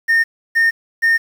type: tone bursts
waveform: triangle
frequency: 1828 Hz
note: A#6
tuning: 34 cents flat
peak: -8 dBFS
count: 3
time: 0.08-1.18 s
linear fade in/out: 20 ms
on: 160 ms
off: 310 ms
effects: tanh soft clip ceiling -5 dBFS + 7-bit